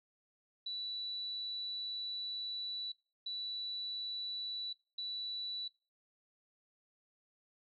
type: tone bursts at uneven times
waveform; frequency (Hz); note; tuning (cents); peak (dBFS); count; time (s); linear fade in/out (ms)
sine; 3951; B7; 0; -37; 3; 0.66-2.92 / 3.26-4.73 / 4.98-5.68; 5
effects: noise-tail reverb RT60 0.3 s tail -20 dB re dry + MP3 64 kbps